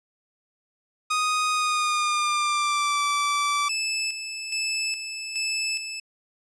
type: tone with pitch glide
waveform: sawtooth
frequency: 1244.5 to 1161.2 Hz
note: D#6 to D6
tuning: 0 to -20 cents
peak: -18 dBFS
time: 1.1-3.69 s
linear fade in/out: 10 ms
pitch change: -120 cents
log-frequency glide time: 1.52-3.02 s
type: tone with tremolo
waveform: 20% pulse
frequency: 2621 Hz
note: E7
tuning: 11 cents flat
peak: -20 dBFS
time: 3.69-6 s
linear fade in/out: 5 ms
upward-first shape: square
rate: 1.2 Hz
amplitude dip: 55%
effects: resampled to 22050 Hz